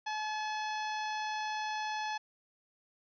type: harmonic tone with a mistuned harmonic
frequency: 857 Hz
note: A5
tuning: 46 cents flat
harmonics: 1 / 2 / 3 / 4 / 5 / 6 / 7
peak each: -35 / -41 / -45 / -47 / -49 / -51 / -52 dBFS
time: 0.06-2.18 s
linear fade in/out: 10 ms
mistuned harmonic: 4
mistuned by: -19 cents
effects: none